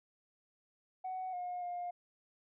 sine tone with pitch steps, 746 / 717 / 708 Hz, F#5 / F5 / F5, +14 / +45 / +23 cents, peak -36 dBFS, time 1.04-1.91 s, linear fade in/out 10 ms, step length 290 ms, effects tanh soft clip ceiling -34 dBFS

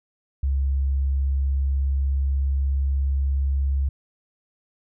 sine tone with pitch glide, 68.1 to 68.53 Hz, C#2 to C#2, -30 to -19 cents, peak -19 dBFS, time 0.43-3.89 s, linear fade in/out 5 ms, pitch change +11 cents, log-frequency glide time 0.79-3.61 s, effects none

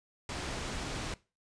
pink low-pass noise, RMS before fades -38 dBFS, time 0.29-1.14 s, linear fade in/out 2 ms, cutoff 7400 Hz, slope 12 dB/octave, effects noise-tail reverb RT60 0.3 s tail -20 dB re dry + resampled to 22050 Hz

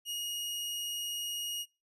sawtooth tone, 2876 Hz, F#7, 50 cents flat, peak -31 dBFS, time 0.05-1.66 s, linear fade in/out 50 ms, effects noise-tail reverb RT60 0.3 s tail -25 dB re dry + resampled to 32000 Hz

